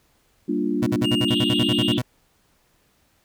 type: chord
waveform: sine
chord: G minor seventh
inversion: none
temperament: equal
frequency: 196 / 233.1 / 293.7 / 349.2 Hz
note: G3 / Bb3 / D4 / F4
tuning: 0 / 0 / 0 / 0 cents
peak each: -28 / -26 / -24 / -27 dBFS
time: 0.48-1.99 s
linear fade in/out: 10 ms
type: tone bursts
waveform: 30% pulse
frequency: 123.47 Hz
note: B2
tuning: in tune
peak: -18 dBFS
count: 13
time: 0.82-2.02 s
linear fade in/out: 10 ms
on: 48 ms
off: 48 ms
type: tone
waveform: triangle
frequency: 2834 Hz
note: F7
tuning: 25 cents sharp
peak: -22 dBFS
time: 1.04-1.94 s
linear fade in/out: 5 ms
type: band-pass noise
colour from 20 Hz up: pink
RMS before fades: -32 dBFS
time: 1.28-1.99 s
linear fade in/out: 5 ms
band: 2900 to 3600 Hz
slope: 96 dB/octave
effects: pink hiss -63 dBFS RMS until 3.24 s